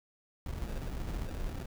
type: noise with sample-and-hold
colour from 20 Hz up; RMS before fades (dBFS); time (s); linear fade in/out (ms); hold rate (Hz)
brown; -37; 0.46-1.66; 5; 1050
effects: none